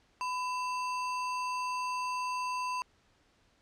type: tone with sample-and-hold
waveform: sine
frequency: 1002 Hz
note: B5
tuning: 25 cents sharp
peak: -31 dBFS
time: 0.21-2.82 s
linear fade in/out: 0 ms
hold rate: 3675 Hz
effects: pink hiss -68 dBFS RMS until 3.61 s + low-pass 6000 Hz 12 dB/octave